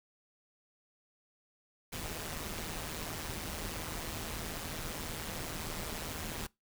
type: noise with amplitude modulation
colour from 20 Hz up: pink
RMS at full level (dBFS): -37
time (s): 1.92-6.47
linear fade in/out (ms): 10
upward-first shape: sine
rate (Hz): 159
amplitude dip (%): 70
effects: noise-tail reverb RT60 0.2 s tail -23 dB re dry